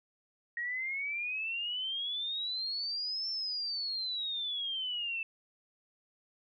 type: exponential two-way sweep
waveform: sine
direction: up then down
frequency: 1878 to 5390 to 2637 Hz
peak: -33 dBFS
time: 0.57-5.23 s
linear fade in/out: 2 ms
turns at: 3.29 s
effects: none